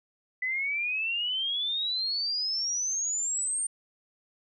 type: exponential sweep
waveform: sine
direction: up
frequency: 1993 to 8870 Hz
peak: -27 dBFS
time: 0.42-3.67 s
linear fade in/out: 5 ms
effects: none